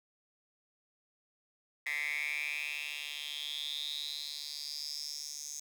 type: tone with high-pass filter sweep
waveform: 10% pulse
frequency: 147.3 Hz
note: D3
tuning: 6 cents sharp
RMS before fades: -39 dBFS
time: 1.86-5.6 s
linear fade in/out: 5 ms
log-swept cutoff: 2000 to 6300 Hz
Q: 8.2
effects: none